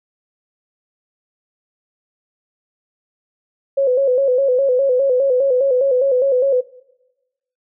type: tone with vibrato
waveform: sine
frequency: 525 Hz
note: C5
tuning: 6 cents sharp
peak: -12 dBFS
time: 3.77-6.61 s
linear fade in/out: 10 ms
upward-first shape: square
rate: 4.9 Hz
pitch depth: 79 cents each way
effects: noise-tail reverb RT60 1.0 s tail -20 dB re dry